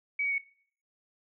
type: tone with pitch steps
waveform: sine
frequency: 2272 / 2247 / 2223 Hz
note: C#7 / C#7 / C#7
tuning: +42 / +23 / +4 cents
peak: -27 dBFS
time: 0.19-0.382 s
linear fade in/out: 5 ms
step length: 64 ms
effects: noise-tail reverb RT60 0.5 s tail -19 dB re dry